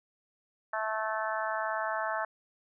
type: harmonic tone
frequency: 218.3 Hz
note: A3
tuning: 13 cents flat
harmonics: 3 / 4 / 5 / 6 / 7 / 8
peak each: -35 / -36 / -37 / -38 / -38 / -39 dBFS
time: 0.73-2.25 s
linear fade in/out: 5 ms
effects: none